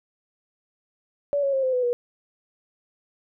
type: tone with pitch steps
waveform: sine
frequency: 572 / 553.2 / 534.9 / 517.3 / 500.3 / 483.8 Hz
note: D5 / C#5 / C5 / C5 / B4 / B4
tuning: -46 / -4 / +38 / -20 / +22 / -36 cents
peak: -20 dBFS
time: 1.33-1.93 s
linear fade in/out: 0 ms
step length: 100 ms
effects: none